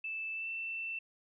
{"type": "tone with pitch glide", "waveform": "sine", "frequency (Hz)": [2637, 2675], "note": ["E7", "E7"], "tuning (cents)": [0, 25], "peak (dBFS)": -36, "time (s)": [0.04, 0.99], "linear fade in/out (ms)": 5, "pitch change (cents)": 25, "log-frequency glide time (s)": [0.33, 0.49], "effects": []}